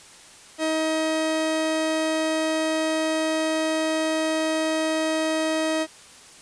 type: tone pair together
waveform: 45% pulse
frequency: 316.6 / 633.2 Hz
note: D#4 / D#5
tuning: +30 / +30 cents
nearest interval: octave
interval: 1200 cents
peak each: -25 dBFS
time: 0.58-5.87 s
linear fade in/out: 50 ms
effects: white hiss -47 dBFS RMS until 6.41 s + resampled to 22050 Hz

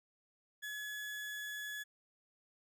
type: tone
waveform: 35% pulse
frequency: 1699 Hz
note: G#6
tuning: 39 cents sharp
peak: -39 dBFS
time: 0.62-1.84 s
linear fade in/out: 20 ms
effects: none

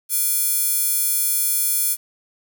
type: tone with high-pass filter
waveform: square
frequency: 480 Hz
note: B4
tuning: 49 cents flat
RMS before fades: -20 dBFS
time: 0.09-1.97 s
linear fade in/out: 50 ms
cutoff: 11000 Hz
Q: 1.1
effects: 7-bit

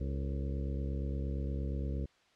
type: harmonic tone with a mistuned harmonic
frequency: 68.6 Hz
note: C#2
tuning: 17 cents flat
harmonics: 1 / 2 / 3 / 4 / 5 / 6 / 7 / 8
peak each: -34 / -40 / -44 / -46 / -48 / -50 / -51 / -52 dBFS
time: 0-2.06 s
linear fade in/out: 10 ms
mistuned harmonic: 6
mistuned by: +100 cents
effects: white hiss -67 dBFS RMS until 2.35 s + low-pass 4000 Hz 12 dB/octave

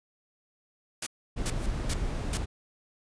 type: noise bursts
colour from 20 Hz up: white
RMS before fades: -32 dBFS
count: 4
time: 1.02-2.374 s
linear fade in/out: 5 ms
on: 46 ms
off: 390 ms
type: noise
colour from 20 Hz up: brown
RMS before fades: -31 dBFS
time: 1.36-2.46 s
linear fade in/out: 20 ms
type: noise with exponential growth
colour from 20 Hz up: blue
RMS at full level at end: -39 dBFS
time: 1.47-1.66 s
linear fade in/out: 2 ms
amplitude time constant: 41 ms
effects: resampled to 22050 Hz

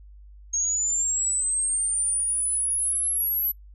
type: linear sweep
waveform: sine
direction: up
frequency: 6490 to 11840 Hz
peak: -22 dBFS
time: 0.53-3.52 s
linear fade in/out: 10 ms
effects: noise-tail reverb RT60 0.1 s tail -22 dB re dry + added 50 Hz sine -44 dBFS peak until 3.74 s

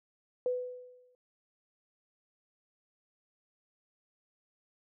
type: tone with exponential decay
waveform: sine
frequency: 498.6 Hz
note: B4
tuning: 16 cents sharp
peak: -26 dBFS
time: 0.46-1.15 s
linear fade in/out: 1 ms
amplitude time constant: 150 ms
effects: none

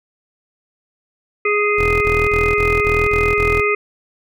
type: harmonic tone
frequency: 415.3 Hz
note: G#4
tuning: in tune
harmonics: 1 / 3 / 5 / 6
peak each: -17 / -21 / -20 / -21 dBFS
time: 1.45-3.75 s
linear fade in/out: 5 ms
type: tone bursts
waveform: 20% pulse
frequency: 41.01 Hz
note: E1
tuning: 8 cents flat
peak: -15 dBFS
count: 7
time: 1.78-3.606 s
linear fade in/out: 10 ms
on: 230 ms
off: 36 ms
effects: none

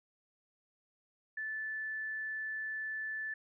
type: tone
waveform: sine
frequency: 1749 Hz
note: A6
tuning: 11 cents flat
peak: -36 dBFS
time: 1.37-3.34 s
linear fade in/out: 5 ms
effects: none

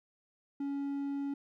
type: tone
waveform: triangle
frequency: 280.3 Hz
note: C#4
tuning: 19 cents sharp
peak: -31 dBFS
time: 0.6-1.34 s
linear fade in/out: 5 ms
effects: none

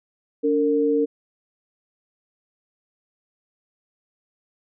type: tone pair together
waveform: sine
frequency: 287.8 / 456.8 Hz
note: D4 / A#4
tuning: -35 / -35 cents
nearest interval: minor sixth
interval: 800 cents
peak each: -21 / -19 dBFS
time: 0.43-1.06 s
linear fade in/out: 20 ms
effects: none

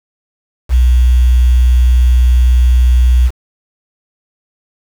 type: tone with quantisation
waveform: sine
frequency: 61.74 Hz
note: B1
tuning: in tune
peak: -5 dBFS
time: 0.69-3.31 s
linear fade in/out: 50 ms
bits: 5
effects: none

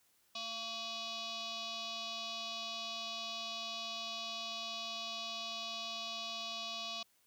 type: tone with frequency modulation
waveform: sine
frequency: 223.8 Hz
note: A3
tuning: 30 cents sharp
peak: -39 dBFS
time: 0.35-7.03 s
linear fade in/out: 5 ms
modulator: 909 Hz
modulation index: 5.2
effects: white hiss -72 dBFS RMS until 7.26 s

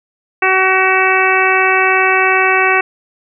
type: harmonic tone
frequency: 377.6 Hz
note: F#4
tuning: 35 cents sharp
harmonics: 1 / 2 / 3 / 4 / 5 / 6 / 7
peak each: -17 / -17 / -17 / -17 / -17 / -17 / -17 dBFS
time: 0.42-2.81 s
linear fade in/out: 5 ms
effects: none

